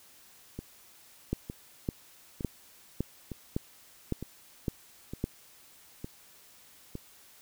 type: two click trains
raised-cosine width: 3 ms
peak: -24 / -16 dBFS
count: 8 / 8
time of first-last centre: 0.59-6.954 / 1.33-5.241 s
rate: 1.1 / 1.79 Hz
effects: white hiss -57 dBFS RMS until 7.41 s